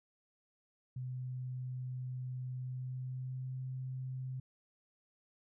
sine tone with pitch glide, 127.2 to 129.65 Hz, C3 to C3, -48 to -15 cents, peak -38 dBFS, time 0.96-4.4 s, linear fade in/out 5 ms, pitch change +33 cents, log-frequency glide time 2.56-3.6 s, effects none

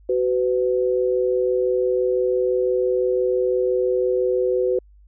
sine tone pair together, 375.1 / 501 Hz, F#4 / B4, +24 / +25 cents, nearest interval perfect fourth, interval 501 cents, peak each -20 / -20 dBFS, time 0.09-4.79 s, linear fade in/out 5 ms, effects added 50 Hz sine -47 dBFS peak until 5.07 s

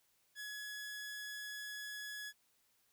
sawtooth tone, 1688 Hz, G#6, 28 cents sharp, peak -40 dBFS, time 0.35-2.33 s, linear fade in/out 50 ms, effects white hiss -75 dBFS RMS until 2.92 s

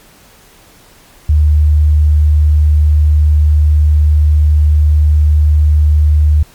sine tone, 75.4 Hz, D2, 46 cents sharp, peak -5 dBFS, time 1.29-6.43 s, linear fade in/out 5 ms, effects pink hiss -43 dBFS RMS until 6.54 s + MP3 96 kbps

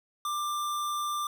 square tone, 1186 Hz, D6, 17 cents sharp, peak -30 dBFS, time 0.25-1.27 s, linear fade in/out 2 ms, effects none

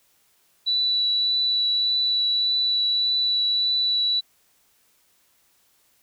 sine tone with vibrato, 3951 Hz, B7, in tune, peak -19 dBFS, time 0.66-4.21 s, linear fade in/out 20 ms, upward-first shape triangle, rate 1.7 Hz, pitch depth 10 cents each way, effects white hiss -63 dBFS RMS until 6.02 s

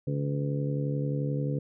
harmonic tone, 71.4 Hz, D2, 48 cents flat, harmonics 2 / 3 / 4 / 5 / 6 / 7, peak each -28 / -40 / -35 / -46 / -39 / -37 dBFS, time 0.07-1.59 s, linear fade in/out 5 ms, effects none

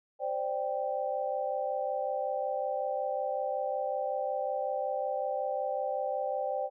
sine chord, C suspended second, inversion none, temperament just, 523.3 / 588.7 / 784.9 Hz, C5 / D5 / G5, 0 / +4 / +2 cents, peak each -34 dBFS, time 0.19-6.7 s, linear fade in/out 50 ms, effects none

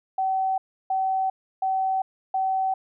sine tone bursts, 763 Hz, G5, 47 cents flat, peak -21 dBFS, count 4, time 0.18-2.74 s, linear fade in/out 5 ms, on 400 ms, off 320 ms, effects none

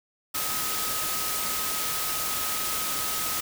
sine tone in noise, 1267 Hz, D#6, 31 cents sharp, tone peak -36 dBFS, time 0.34-3.41 s, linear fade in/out 10 ms, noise white, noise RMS -29 dBFS, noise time 0.34-3.41 s, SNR -10 dB, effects none

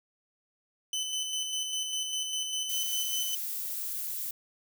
25% pulse tone with tremolo, 3026 Hz, F#7, 38 cents sharp, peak -26 dBFS, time 0.93-3.35 s, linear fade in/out 2 ms, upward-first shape square, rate 5 Hz, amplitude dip 35%
violet noise, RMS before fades -35 dBFS, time 2.69-4.31 s, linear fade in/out 5 ms
effects none

